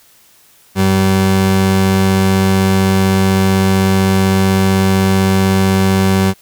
30% pulse tone pair together, 95.8 / 191.6 Hz, G2 / G3, -39 / -39 cents, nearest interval octave, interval 1200 cents, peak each -11 dBFS, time 0.75-6.34 s, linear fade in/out 50 ms, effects white hiss -48 dBFS RMS until 6.41 s

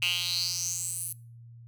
10% pulse tone with high-pass filter sweep, 176.6 Hz, F3, 20 cents sharp, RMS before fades -31 dBFS, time 0.02-1.13 s, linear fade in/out 2 ms, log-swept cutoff 2700 to 11000 Hz, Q 6.1, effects noise-tail reverb RT60 0.4 s tail -22 dB re dry + added 117 Hz sine -46 dBFS peak until 1.67 s

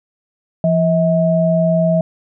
sine tone pair together, 170 / 641.8 Hz, F3 / E5, -46 / -46 cents, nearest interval octave + major seventh, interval 2300 cents, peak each -14 dBFS, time 0.64-2.01 s, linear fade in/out 2 ms, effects none

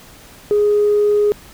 sine tone, 415.3 Hz, G#4, in tune, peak -10 dBFS, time 0.51-1.32 s, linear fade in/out 0 ms, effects tanh soft clip ceiling -7 dBFS + pink hiss -42 dBFS RMS until 1.53 s

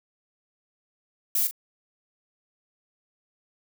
violet noise with echo, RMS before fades -24 dBFS, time 1.35-1.47 s, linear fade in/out 2 ms, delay 41 ms, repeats 1, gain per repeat -10 dB, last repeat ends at 1.511 s, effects none

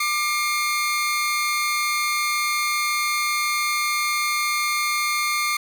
sawtooth tone pair together, 1192.7 / 2140 Hz, D6 / C7, +26 / +38 cents, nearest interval minor seventh, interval 1012 cents, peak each -20 dBFS, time 0-5.57 s, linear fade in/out 5 ms, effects none

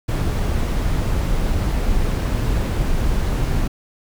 brown noise, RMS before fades -19 dBFS, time 0.08-3.68 s, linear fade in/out 10 ms, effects none

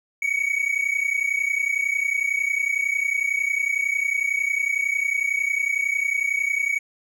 triangle tone pair together, 2232 / 2263 Hz, C#7 / C#7, +11 / +35 cents, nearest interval unison, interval 24 cents, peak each -22 dBFS, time 0.22-6.79 s, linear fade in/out 5 ms, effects none

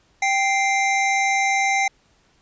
square tone pair together, 784 / 2093 Hz, G5 / C7, 0 / 0 cents, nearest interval octave + perfect fourth, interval 1700 cents, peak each -21 dBFS, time 0.22-1.88 s, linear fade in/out 5 ms, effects pink hiss -60 dBFS RMS until 2.41 s + resampled to 16000 Hz

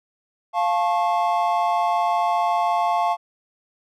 triangle chord, F augmented, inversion none, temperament just, 698.5 / 873.1 / 1091.3 Hz, F5 / A5 / C#6, 0 / -14 / -27 cents, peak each -19 / -21 / -23 dBFS, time 0.53-3.17 s, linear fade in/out 50 ms, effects none

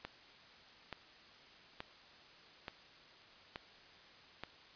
click train, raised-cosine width 0.3 ms, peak -26 dBFS, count 6, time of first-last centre 0.05-4.436 s, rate 1.14 Hz, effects white hiss -59 dBFS RMS until 4.75 s + resampled to 11025 Hz

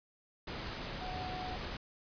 sine tone in noise, 737 Hz, F#5, 7 cents flat, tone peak -41 dBFS, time 1.01-1.56 s, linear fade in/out 5 ms, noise pink, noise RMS -41 dBFS, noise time 0.47-1.77 s, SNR -3 dB, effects resampled to 11025 Hz

